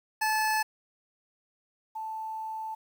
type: tone pair in turn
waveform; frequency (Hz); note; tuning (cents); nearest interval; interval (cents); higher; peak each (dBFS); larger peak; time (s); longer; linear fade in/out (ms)
25% pulse / sine; 867 / 879.6; A5 / A5; -26 / -1; unison; 25; second; -21 / -33; first; 0.21-0.63 / 1.95-2.75; second; 10
effects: 10-bit